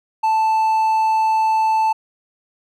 triangle tone, 880 Hz, A5, in tune, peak -12 dBFS, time 0.23-1.93 s, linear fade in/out 10 ms, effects none

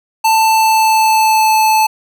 square tone with pitch glide, 886 to 871.8 Hz, A5 to A5, +12 to -16 cents, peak -9 dBFS, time 0.24-1.87 s, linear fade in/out 10 ms, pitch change -28 cents, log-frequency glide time 0.34-1.58 s, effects none

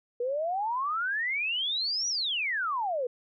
sine exponential two-way sweep, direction up then down, 471 to 5910 to 471 Hz, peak -27 dBFS, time 0.2-3.07 s, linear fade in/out 5 ms, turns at 2.08 s, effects none

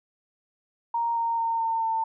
sine tone with pitch steps, 932.3 / 923.7 / 915.2 / 906.8 / 898.5 Hz, A#5 / A#5 / A#5 / A#5 / A5, 0 / -16 / -32 / -48 / +36 cents, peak -23 dBFS, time 0.94-2.04 s, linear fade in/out 5 ms, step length 220 ms, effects none

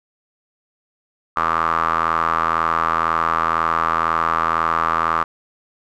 square tone with band-pass filter, 41 Hz, E1, 9 cents flat, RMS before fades -19 dBFS, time 1.36-5.24 s, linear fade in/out 10 ms, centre 1200 Hz, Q 7.3, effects none

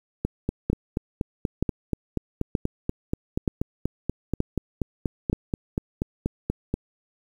two click trains, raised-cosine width 3 ms, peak -11 / -9 dBFS, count 28 / 6, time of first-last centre 0.25-6.74 / 0.7-5.33 s, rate 4.16 / 1.08 Hz, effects 8-bit

